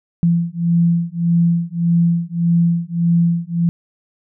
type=beating tone pair; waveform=sine; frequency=169.1 / 170.8 Hz; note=E3 / F3; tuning=+44 / -38 cents; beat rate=1.7 Hz; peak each=-16 dBFS; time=0.23-3.69 s; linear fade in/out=0 ms; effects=none